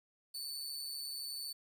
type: tone with amplitude modulation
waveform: sawtooth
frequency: 4492 Hz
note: C#8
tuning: 22 cents sharp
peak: -35 dBFS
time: 0.34-1.53 s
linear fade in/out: 10 ms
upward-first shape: sine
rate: 141 Hz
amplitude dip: 55%
effects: 11-bit